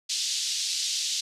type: band-pass noise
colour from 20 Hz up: pink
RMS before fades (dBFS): -29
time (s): 0.09-1.21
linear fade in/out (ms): 10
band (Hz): 3600 to 7000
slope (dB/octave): 24
effects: resampled to 32000 Hz